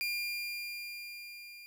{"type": "tone with level ramp", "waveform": "30% pulse", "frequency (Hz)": 2400, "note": "D7", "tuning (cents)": 37, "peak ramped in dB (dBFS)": [-29, -46], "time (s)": [0.01, 1.66], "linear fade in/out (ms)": 0, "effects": []}